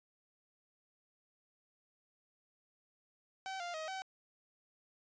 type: tone with pitch steps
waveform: sawtooth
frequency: 766 / 698 / 631 / 763 Hz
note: G5 / F5 / D#5 / G5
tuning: -40 / -1 / +24 / -47 cents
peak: -36 dBFS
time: 3.46-4.02 s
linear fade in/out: 0 ms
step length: 140 ms
effects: resampled to 16000 Hz